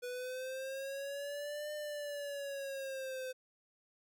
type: linear two-way sweep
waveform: square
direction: up then down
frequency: 490 to 601 to 512 Hz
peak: -40 dBFS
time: 0.02-3.33 s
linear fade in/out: 20 ms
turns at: 1.73 s
effects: none